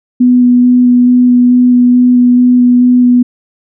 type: tone with vibrato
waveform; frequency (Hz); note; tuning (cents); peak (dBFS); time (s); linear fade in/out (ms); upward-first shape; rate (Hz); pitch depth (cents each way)
sine; 246.9; B3; 0; -3; 0.2-3.23; 10; square; 2.3; 8
effects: none